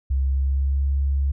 sine tone with pitch glide, 67.1 to 69.07 Hz, C2 to C#2, +44 to -6 cents, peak -18 dBFS, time 0.1-1.32 s, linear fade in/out 10 ms, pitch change +50 cents, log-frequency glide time 0.24-0.86 s, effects none

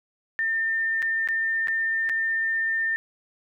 sine tone with dropouts, 1804 Hz, A6, 43 cents sharp, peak -22 dBFS, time 0.39-2.96 s, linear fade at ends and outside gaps 0 ms, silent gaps 1.021-1.026 / 1.275-1.287 / 1.673-1.683 / 2.091-2.096 s, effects none

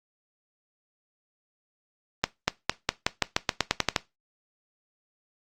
accelerating click train, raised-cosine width 0.2 ms, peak -3 dBFS, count 13, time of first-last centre 2.24-3.962 s, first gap 240 ms, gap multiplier 0.9, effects noise-tail reverb RT60 0.2 s tail -18 dB re dry + Opus 32 kbps

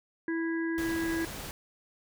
harmonic tone, 329.6 Hz, E4, in tune, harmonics 1 / 3 / 5 / 6, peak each -29 / -46 / -37 / -45 dBFS, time 0.28-1.25 s, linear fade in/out 2 ms
pink noise, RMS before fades -40 dBFS, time 0.78-1.51 s, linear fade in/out 0 ms
effects none

